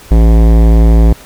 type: tone with hard clipping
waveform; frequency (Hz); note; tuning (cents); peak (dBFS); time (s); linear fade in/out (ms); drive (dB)
sine; 55.7; A1; +22; -5; 0.11-1.13; 5; 18
effects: pink hiss -36 dBFS RMS until 1.25 s